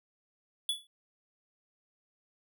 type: tone with exponential decay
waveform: square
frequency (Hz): 3427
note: A7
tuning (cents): -46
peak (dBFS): -26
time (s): 0.69-0.87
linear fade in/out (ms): 2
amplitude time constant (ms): 37
effects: none